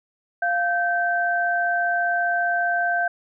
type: tone pair together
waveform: sine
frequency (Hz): 698.5 / 1553.7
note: F5 / G6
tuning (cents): 0 / -16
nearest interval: octave + major second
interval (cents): 1384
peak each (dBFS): -22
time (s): 0.42-3.08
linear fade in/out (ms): 5
effects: none